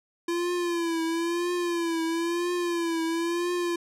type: tone with vibrato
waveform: square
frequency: 340 Hz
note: F4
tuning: 46 cents flat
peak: -26 dBFS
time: 0.28-3.76 s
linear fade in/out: 5 ms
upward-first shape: triangle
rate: 1 Hz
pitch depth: 77 cents each way
effects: low-pass 11000 Hz 12 dB/octave